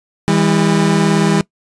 30% pulse tone pair together, 162.7 / 201 Hz, E3 / G3, -22 / +44 cents, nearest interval major third, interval 366 cents, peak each -11 dBFS, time 0.28-1.41 s, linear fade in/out 0 ms, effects noise-tail reverb RT60 0.1 s tail -21 dB re dry + resampled to 22050 Hz

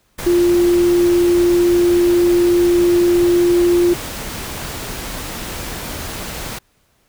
sine tone in noise, 349.2 Hz, F4, in tune, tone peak -10 dBFS, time 0.26-3.94 s, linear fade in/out 10 ms, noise pink, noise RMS -27 dBFS, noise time 0.18-6.59 s, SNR +14 dB, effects pink hiss -60 dBFS RMS until 7.08 s

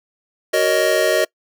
square chord, D# minor seventh, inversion first, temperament just, 373.4 / 466.7 / 560 / 622.3 Hz, F#4 / A#4 / C#5 / D#5, +16 / +2 / +18 / 0 cents, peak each -22 / -22 / -23 / -18 dBFS, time 0.53-1.25 s, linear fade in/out 10 ms, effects noise-tail reverb RT60 0.1 s tail -24 dB re dry

